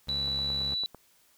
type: tone with vibrato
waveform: 20% pulse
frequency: 69.3 Hz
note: C#2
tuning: in tune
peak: -33 dBFS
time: 0.07-0.75 s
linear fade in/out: 10 ms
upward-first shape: triangle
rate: 3.2 Hz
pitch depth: 24 cents each way
type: tone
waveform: sine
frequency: 3951 Hz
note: B7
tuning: in tune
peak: -28 dBFS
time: 0.09-0.86 s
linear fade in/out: 0 ms
type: click train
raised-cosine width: 1 ms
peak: -30 dBFS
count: 7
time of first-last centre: 0.28-0.947 s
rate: 9 Hz
effects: white hiss -64 dBFS RMS until 1.37 s